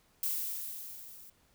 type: noise with level ramp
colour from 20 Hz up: violet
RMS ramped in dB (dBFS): -32 to -53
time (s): 0.23-1.3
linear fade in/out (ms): 2
effects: pink hiss -68 dBFS RMS until 1.54 s